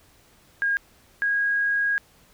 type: tone pair in turn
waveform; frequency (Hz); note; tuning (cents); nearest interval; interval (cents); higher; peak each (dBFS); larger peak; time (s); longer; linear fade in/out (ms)
sine; 1625 / 1641; G#6 / G#6; -38 / -21; unison; 17; second; -20; neither; 0.62-0.77 / 1.22-1.98; second; 0
effects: pink hiss -57 dBFS RMS until 2.33 s